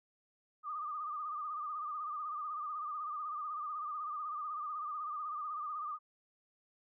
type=tone with vibrato; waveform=sine; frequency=1209 Hz; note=D6; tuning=50 cents sharp; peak=-37 dBFS; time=0.63-5.99 s; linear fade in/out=50 ms; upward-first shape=sine; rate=16 Hz; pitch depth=69 cents each way; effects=none